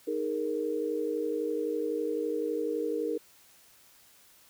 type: chord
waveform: sine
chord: D# suspended fourth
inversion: none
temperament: just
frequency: 311.1 / 414.8 / 466.7 Hz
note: D#4 / G#4 / A#4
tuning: 0 / -2 / +2 cents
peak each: -34 / -34 / -31 dBFS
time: 0.07-3.18 s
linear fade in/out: 10 ms
effects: white hiss -59 dBFS RMS until 4.49 s